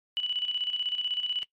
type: tone with tremolo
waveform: sine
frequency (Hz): 2960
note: F#7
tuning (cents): 0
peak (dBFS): -25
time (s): 0.17-1.43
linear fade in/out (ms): 0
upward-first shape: square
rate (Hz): 16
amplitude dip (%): 60
effects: noise-tail reverb RT60 0.1 s tail -21 dB re dry + MP3 64 kbps